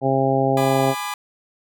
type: harmonic tone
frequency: 134.4 Hz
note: C3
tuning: 47 cents sharp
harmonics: 1 / 2 / 3 / 4 / 5 / 6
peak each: -23 / -23 / -23 / -23 / -23 / -23 dBFS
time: 0.01-0.95 s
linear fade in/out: 50 ms
type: chord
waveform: sawtooth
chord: G# diminished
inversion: none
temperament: just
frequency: 830.6 / 996.7 / 1196.1 Hz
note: G#5 / B5 / D6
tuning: 0 / +16 / +31 cents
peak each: -26 dBFS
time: 0.57-1.14 s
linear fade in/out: 2 ms
effects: none